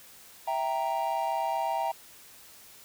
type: chord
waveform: triangle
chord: E diminished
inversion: none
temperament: equal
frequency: 659.3 / 784 / 932.3 Hz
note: E5 / G5 / Bb5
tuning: 0 / 0 / 0 cents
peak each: -31 / -29 / -29 dBFS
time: 0.47-1.92 s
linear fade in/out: 10 ms
effects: white hiss -52 dBFS RMS until 2.84 s